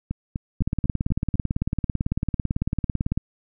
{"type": "two click trains", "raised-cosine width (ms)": 5, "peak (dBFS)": [-14, -10], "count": [6, 47], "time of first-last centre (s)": [[0.11, 1.354], [0.62, 3.176]], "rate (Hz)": [4.02, 18], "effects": []}